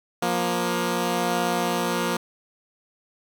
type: tone pair together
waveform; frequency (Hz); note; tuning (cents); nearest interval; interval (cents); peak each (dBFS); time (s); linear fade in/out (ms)
10% pulse; 176.95 / 236.2; F3 / A#3; +23 / +23; perfect fourth; 500; -17; 0.22-2.17; 5
effects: none